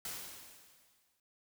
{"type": "noise with exponential decay", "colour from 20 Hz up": "white", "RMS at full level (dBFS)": -40, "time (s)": [0.05, 1.2], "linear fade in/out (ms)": 2, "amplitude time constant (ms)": 250, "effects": []}